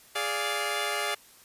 10% pulse chord, D diminished, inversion second, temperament equal with one note detuned, 415.3 / 582.6 / 698.5 Hz, Ab4 / D5 / F5, 0 / -14 / 0 cents, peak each -24 dBFS, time 0.15-1.15 s, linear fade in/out 10 ms, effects white hiss -55 dBFS RMS until 1.44 s + resampled to 32000 Hz

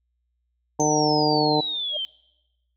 harmonic tone, 151.2 Hz, D#3, 49 cents flat, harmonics 1 / 2 / 3 / 4 / 5 / 6, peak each -28 / -24 / -24 / -28 / -25 / -27 dBFS, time 0.79-1.61 s, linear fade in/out 10 ms
sine exponential sweep, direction down, 6290 to 3070 Hz, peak -25 dBFS, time 0.8-2.05 s, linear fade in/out 0 ms
sine tone with exponential growth, 603 Hz, D5, 46 cents sharp, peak -27 dBFS, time 1.89-1.97 s, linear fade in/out 5 ms, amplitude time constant 17 ms
effects noise-tail reverb RT60 1.0 s tail -24 dB re dry + added 60 Hz sine -70 dBFS peak until 2.76 s

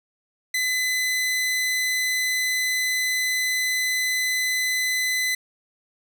sawtooth tone, 2015 Hz, B6, 34 cents sharp, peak -18 dBFS, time 0.54-5.35 s, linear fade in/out 5 ms, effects none

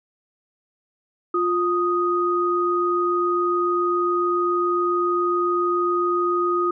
sine tone pair together, 351.7 / 1244.5 Hz, F4 / D#6, +12 / 0 cents, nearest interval octave + minor seventh, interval 2188 cents, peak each -21 dBFS, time 1.34-6.71 s, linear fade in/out 5 ms, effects none

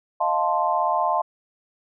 sine chord, F dominant seventh, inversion third, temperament equal, 622.3 / 698.5 / 880 / 1046.5 Hz, Eb5 / F5 / A5 / C6, 0 / 0 / 0 / 0 cents, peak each -27 / -24 / -24 / -24 dBFS, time 0.2-1.22 s, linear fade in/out 10 ms, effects none

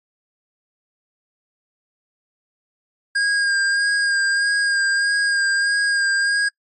square tone with vibrato, 1619 Hz, G#6, 45 cents flat, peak -17 dBFS, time 3.15-6.49 s, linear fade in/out 10 ms, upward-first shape sine, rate 1.6 Hz, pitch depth 21 cents each way, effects noise-tail reverb RT60 0.1 s tail -25 dB re dry + MP3 32 kbps

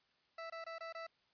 20% pulse tone bursts, 659.3 Hz, E5, in tune, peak -39 dBFS, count 5, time 0.38-1.068 s, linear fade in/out 5 ms, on 120 ms, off 22 ms, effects white hiss -75 dBFS RMS until 1.33 s + resampled to 11025 Hz

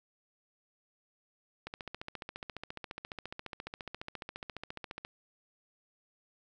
click train, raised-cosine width 0.3 ms, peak -24 dBFS, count 50, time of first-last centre 1.67-5.049 s, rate 14.5 Hz, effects none

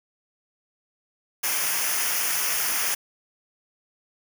white noise with comb filter, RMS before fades -25 dBFS, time 1.43-2.95 s, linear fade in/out 10 ms, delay 0.25 ms, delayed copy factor -0.7, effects none

